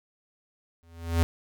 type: tone with exponential growth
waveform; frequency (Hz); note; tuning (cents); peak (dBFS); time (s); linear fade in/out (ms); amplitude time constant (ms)
square; 83.6; E2; +25; -18; 0.83-1.23; 0; 85
effects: none